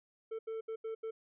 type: tone bursts at uneven times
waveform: triangle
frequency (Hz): 445.7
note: A4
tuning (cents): +22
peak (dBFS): -35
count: 5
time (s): 0.31-0.39 / 0.47-0.61 / 0.68-0.76 / 0.84-0.95 / 1.03-1.11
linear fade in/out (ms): 10
effects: resampled to 8000 Hz